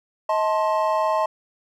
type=chord; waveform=triangle; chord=A diminished; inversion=second; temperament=just; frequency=633.6 / 880 / 1056 Hz; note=Eb5 / A5 / C6; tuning=+31 / 0 / +16 cents; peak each=-20 / -22 / -22 dBFS; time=0.29-1.26 s; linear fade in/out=5 ms; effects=none